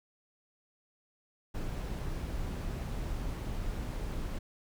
brown noise, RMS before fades -36 dBFS, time 1.54-4.39 s, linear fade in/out 10 ms, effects none

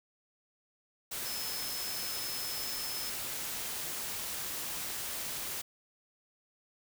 sine tone in noise, 5200 Hz, E8, 24 cents flat, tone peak -40 dBFS, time 1.25-3.1 s, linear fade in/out 10 ms, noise white, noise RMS -38 dBFS, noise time 1.11-5.62 s, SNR -5 dB, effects none

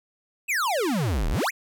square exponential two-way sweep, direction down then up, 2722 to 32.5 to 2722 Hz, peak -23 dBFS, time 0.48-1.51 s, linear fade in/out 20 ms, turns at 1.3 s, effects none

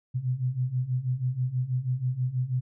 sine beating tone pair, 123.47 / 129.67 Hz, B2 / C3, 0 / -15 cents, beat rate 6.2 Hz, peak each -30 / -27 dBFS, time 0.14-2.61 s, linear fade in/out 20 ms, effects none

